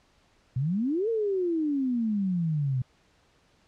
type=exponential two-way sweep; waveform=sine; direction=up then down; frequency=120 to 466.2 to 124.1 Hz; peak=-24 dBFS; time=0.56-2.82 s; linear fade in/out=5 ms; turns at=1.09 s; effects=pink hiss -64 dBFS RMS until 3.67 s + low-pass 6000 Hz 12 dB/octave